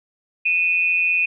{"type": "tone pair together", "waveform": "sine", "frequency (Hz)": [2478, 2653], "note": ["D#7", "E7"], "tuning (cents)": [-8, 10], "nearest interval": "minor second", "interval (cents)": 118, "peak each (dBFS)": [-17, -22], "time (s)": [0.45, 1.26], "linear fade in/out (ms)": 10, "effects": []}